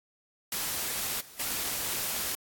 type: noise with level steps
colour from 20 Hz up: white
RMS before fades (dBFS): -32 / -50 / -32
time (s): 0.52-2.35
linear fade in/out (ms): 2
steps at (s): 1.2 / 1.39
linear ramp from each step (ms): 10
effects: AAC 64 kbps